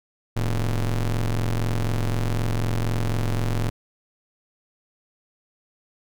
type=ring-modulated tone; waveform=45% pulse; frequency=65.6 Hz; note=C2; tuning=5 cents sharp; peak=-18 dBFS; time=0.36-3.7 s; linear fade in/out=10 ms; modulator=43.6 Hz; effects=none